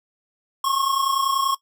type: tone pair together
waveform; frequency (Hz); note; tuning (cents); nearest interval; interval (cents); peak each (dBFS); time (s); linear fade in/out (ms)
square; 1078.4 / 1108.7; C#6 / C#6; -48 / 0; unison; 48; -22 / -25; 0.64-1.55; 5
effects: noise-tail reverb RT60 0.1 s tail -17 dB re dry

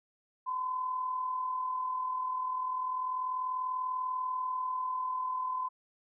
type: tone with amplitude modulation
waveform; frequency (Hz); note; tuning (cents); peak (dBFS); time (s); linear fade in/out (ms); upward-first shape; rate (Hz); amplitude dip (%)
sine; 1019; C6; -46; -29; 0.46-5.69; 20; sine; 40.3; 45
effects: none

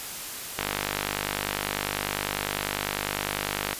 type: click train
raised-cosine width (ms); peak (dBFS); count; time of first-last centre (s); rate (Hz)
0.3; -9; 158; 0.59-3.73; 50
effects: white hiss -36 dBFS RMS until 3.79 s + resampled to 32000 Hz

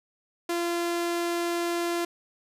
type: tone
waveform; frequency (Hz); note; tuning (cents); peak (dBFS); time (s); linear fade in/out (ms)
sawtooth; 343.5; F4; -29; -22; 0.49-2.05; 5
effects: resampled to 32000 Hz

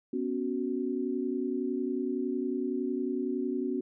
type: chord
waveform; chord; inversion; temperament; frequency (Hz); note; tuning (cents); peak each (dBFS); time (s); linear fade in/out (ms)
sine; B suspended second; none; just; 246.9 / 277.8 / 370.4; B3 / C#4 / F#4; 0 / +4 / +2; -33; 0.13-3.81; 5
effects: none

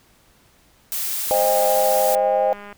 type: noise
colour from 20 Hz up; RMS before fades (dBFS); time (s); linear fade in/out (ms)
blue; -25; 0.92-2.15; 0
type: chord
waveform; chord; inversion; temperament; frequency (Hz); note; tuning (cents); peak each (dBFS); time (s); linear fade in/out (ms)
sine; C minor; none; equal with one note detuned; 523.3 / 622.3 / 803.2; C5 / Eb5 / G5; 0 / 0 / +42; -20; 1.31-2.53; 0
type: click train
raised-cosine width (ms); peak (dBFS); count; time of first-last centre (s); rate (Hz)
0.5; -24; 284; 1.34-2.727; 204
effects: pink hiss -56 dBFS RMS until 2.77 s

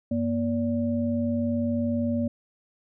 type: tone cluster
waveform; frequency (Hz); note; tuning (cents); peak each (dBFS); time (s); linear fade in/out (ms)
sine; 96.9 / 237.1 / 575; G2 / A#3 / D5; -20 / +30 / -37; -32 / -24 / -32; 0.11-2.28; 5
effects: none

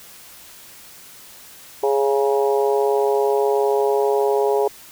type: harmonic tone with a mistuned harmonic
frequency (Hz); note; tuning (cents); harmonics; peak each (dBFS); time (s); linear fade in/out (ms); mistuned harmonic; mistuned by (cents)
138.59; C#3; 0; 3 / 4 / 5 / 6 / 7; -17 / -24 / -26 / -25 / -28; 1.83-4.68; 5; 7; -22
effects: white hiss -43 dBFS RMS until 4.91 s

